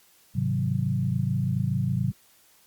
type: chord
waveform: sine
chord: Ab dominant seventh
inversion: none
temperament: equal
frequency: 103.83 / 130.81 / 155.56 / 185 Hz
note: Ab2 / C3 / Eb3 / Gb3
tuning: 0 / 0 / 0 / 0 cents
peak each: -29 / -26 / -32 / -29 dBFS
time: 0.35-2.12 s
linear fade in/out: 10 ms
effects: white hiss -59 dBFS RMS until 2.66 s + Opus 48 kbps